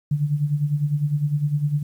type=tone with tremolo; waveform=sine; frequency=146.83 Hz; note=D3; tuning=in tune; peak=-16 dBFS; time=0.11-1.83 s; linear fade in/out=5 ms; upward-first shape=sine; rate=9.9 Hz; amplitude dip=70%; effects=9-bit